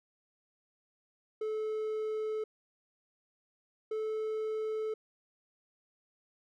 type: tone pair in turn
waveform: triangle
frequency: 433.3 / 435.5 Hz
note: A4 / A4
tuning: -27 / -18 cents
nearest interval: unison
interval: 9 cents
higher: second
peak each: -30 / -30 dBFS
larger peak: neither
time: 1.41-2.44 / 3.91-4.94 s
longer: neither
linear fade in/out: 5 ms
effects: none